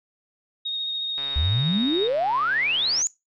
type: tone with vibrato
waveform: sine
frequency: 3729 Hz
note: A#7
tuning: in tune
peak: -25 dBFS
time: 0.65-2.08 s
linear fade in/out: 10 ms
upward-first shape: sine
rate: 14 Hz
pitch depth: 14 cents each way
type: click train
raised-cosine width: 0.3 ms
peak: -23 dBFS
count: 256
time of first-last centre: 1.18-3.015 s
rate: 139 Hz
type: exponential sweep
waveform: sine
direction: up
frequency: 68.4 to 7040 Hz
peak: -20 dBFS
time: 1.36-3.07 s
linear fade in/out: 0 ms
effects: noise-tail reverb RT60 0.2 s tail -20 dB re dry